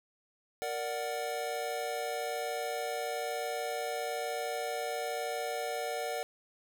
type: chord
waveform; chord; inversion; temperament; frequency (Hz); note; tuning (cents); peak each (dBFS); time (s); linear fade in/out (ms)
square; Bb augmented; none; equal; 466.2 / 587.3 / 740; Bb4 / D5 / F#5; 0 / 0 / 0; -39 / -39 / -38; 0.62-6.23; 0
effects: none